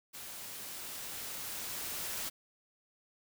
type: noise with level ramp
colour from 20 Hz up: white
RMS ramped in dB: -46 to -38 dBFS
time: 0.13-2.3 s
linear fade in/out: 20 ms
effects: none